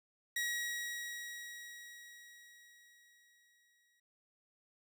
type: tone with exponential decay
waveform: sawtooth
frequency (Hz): 1907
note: A#6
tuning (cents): +39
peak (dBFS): -30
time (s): 0.36-4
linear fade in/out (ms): 5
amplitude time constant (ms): 790
effects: none